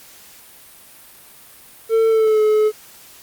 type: tone with pitch glide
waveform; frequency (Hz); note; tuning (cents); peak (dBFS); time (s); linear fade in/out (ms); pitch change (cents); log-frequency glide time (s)
triangle; 449 to 428.7; A4 to A4; +35 to -45; -10; 1.89-2.72; 50; -80; 2.07-2.41
effects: white hiss -44 dBFS RMS until 3.22 s + Opus 48 kbps